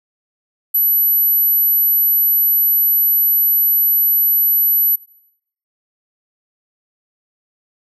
sine tone, 11840 Hz, F#9, in tune, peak -11 dBFS, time 0.74-4.96 s, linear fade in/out 10 ms, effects noise-tail reverb RT60 0.7 s tail -20 dB re dry

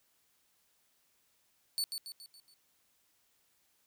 sawtooth tone with echo, 4476 Hz, C#8, 16 cents sharp, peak -28 dBFS, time 1.78-1.84 s, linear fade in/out 0 ms, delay 140 ms, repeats 5, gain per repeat -6 dB, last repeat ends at 2.54 s, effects white hiss -73 dBFS RMS until 3.86 s

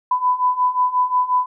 sine beating tone pair, 996 / 1001.6 Hz, B5 / B5, +14 / +24 cents, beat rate 5.6 Hz, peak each -20 / -17 dBFS, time 0.11-1.46 s, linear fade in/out 5 ms, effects none

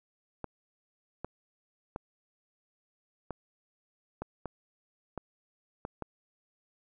clicks, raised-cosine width 1 ms, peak -22 dBFS, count 9, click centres 0.443 / 1.246 / 1.961 / 3.307 / 4.22 / 4.457 / 5.177 / 5.851 / 6.023 s, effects none

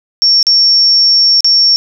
sine tone with dropouts, 5480 Hz, F8, 34 cents flat, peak -5 dBFS, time 0.22-1.76 s, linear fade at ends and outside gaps 0 ms, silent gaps 0.428-0.468 / 1.406-1.445 s, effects none

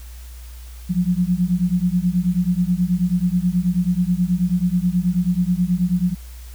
sine beating tone pair, 174.61 / 183.91 Hz, F3 / F#3, 0 / -10 cents, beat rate 9.3 Hz, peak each -19 dBFS, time 0.89-6.15 s, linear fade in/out 20 ms, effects added 60 Hz sine -34 dBFS peak until 6.54 s + white hiss -47 dBFS RMS until 6.54 s

